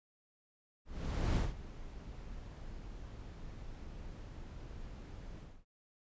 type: noise with ADSR envelope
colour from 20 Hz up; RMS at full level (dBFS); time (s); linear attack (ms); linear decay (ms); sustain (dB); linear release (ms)
brown; -29; 0.85-5.65; 510; 170; -18; 260
effects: resampled to 16000 Hz